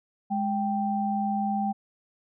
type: tone pair together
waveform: sine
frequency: 207.7 / 784.2 Hz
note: G#3 / G5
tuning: 0 / 0 cents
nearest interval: octave + major seventh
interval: 2300 cents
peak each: -27 dBFS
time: 0.3-1.73 s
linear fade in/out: 20 ms
effects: none